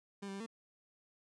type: tone with pitch steps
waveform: 30% pulse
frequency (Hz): 199.5 / 195.1 / 197.1 / 226.9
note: G3 / G3 / G3 / A#3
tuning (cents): +31 / -8 / +10 / -47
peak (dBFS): -39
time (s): 0.22-0.464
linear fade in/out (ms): 10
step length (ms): 61
effects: resampled to 22050 Hz